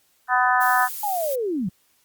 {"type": "harmonic tone", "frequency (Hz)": 250.5, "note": "B3", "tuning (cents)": 25, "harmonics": [3, 4, 5, 6, 7], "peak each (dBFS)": [-21, -22, -23, -24, -24], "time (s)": [0.28, 0.89], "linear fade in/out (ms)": 50}
{"type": "noise", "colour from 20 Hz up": "violet", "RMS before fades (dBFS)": -31, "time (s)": [0.6, 1.36], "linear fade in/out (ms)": 20}
{"type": "linear sweep", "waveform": "sine", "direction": "down", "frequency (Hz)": [854, 163], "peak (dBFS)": -22, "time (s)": [1.03, 1.69], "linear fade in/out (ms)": 5}
{"effects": ["white hiss -63 dBFS RMS until 2.04 s", "Opus 48 kbps"]}